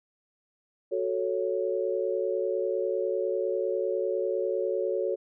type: chord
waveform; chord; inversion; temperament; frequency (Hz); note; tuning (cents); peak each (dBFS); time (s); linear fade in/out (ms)
sine; F# minor; none; equal; 370 / 440 / 554.4; F#4 / A4 / C#5; 0 / 0 / 0; -30; 0.91-5.16; 20
effects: none